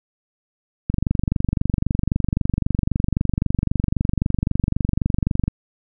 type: click train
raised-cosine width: 5 ms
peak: -6 dBFS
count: 110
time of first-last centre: 0.9-5.48 s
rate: 23.8 Hz
effects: none